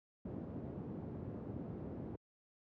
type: band-pass noise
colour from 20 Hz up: pink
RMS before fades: -45 dBFS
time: 0.25-2.16 s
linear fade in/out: 5 ms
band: 100 to 370 Hz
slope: 12 dB/octave
effects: high-pass 60 Hz 12 dB/octave